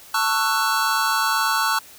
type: chord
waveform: square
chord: F# minor seventh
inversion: first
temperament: just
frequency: 888 / 1110 / 1332 / 1480 Hz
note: A5 / C#6 / E6 / F#6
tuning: +16 / +2 / +18 / 0 cents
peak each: -25 dBFS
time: 0.14-1.79 s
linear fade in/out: 5 ms
effects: white hiss -45 dBFS RMS until 1.98 s